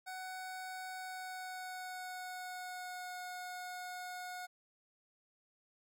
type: tone with pitch glide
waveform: 25% pulse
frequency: 746 to 725.6 Hz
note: F#5 to F#5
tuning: +14 to -34 cents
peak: -39 dBFS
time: 0.06-4.47 s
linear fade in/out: 20 ms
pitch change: -48 cents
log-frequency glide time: 0.96-3.18 s
effects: none